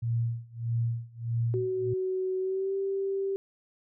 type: tone with tremolo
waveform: sine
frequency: 116.54 Hz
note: A#2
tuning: in tune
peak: -24 dBFS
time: 0.02-1.94 s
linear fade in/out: 10 ms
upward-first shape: sine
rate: 1.6 Hz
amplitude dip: 95%
type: tone with pitch glide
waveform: sine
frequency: 374.3 to 390.6 Hz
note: F#4 to G4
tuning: +20 to -6 cents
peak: -27 dBFS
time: 1.54-3.36 s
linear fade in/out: 0 ms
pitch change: +74 cents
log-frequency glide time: 2.39-2.75 s
effects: none